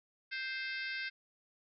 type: harmonic tone with a mistuned harmonic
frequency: 523.3 Hz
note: C5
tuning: in tune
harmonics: 3 / 4 / 5 / 6 / 7 / 8 / 9 / 10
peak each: -40 / -42 / -45 / -53 / -50 / -53 / -48 / -53 dBFS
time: 0.31-1.1 s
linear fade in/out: 20 ms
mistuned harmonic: 6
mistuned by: +29 cents
effects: none